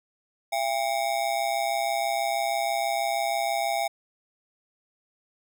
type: ring-modulated tone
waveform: square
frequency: 740 Hz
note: F#5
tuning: in tune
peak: -22 dBFS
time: 0.52-3.88 s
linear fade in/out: 10 ms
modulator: 63.1 Hz
effects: none